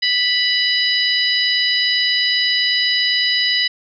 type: harmonic tone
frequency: 987.8 Hz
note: B5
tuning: in tune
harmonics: 2 / 3 / 4 / 5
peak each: -20 / -20 / -20 / -20 dBFS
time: 0.02-3.68 s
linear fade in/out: 10 ms
effects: none